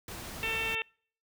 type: noise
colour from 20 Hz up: pink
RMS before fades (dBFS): -42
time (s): 0.08-0.75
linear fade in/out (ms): 2
type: harmonic tone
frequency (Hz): 447.9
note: A4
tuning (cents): +31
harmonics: 1 / 2 / 3 / 4 / 5 / 6 / 7 / 8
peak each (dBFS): -41 / -43 / -44 / -39 / -39 / -32 / -43 / -44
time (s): 0.43-0.82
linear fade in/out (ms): 0
effects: noise-tail reverb RT60 0.5 s tail -26 dB re dry